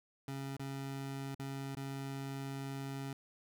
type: tone with dropouts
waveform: 25% pulse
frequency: 136.7 Hz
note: C#3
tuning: 24 cents flat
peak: -36 dBFS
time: 0.28-3.13 s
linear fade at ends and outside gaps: 2 ms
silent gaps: 0.567-0.595 / 1.348-1.395 / 1.751-1.769 s
effects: none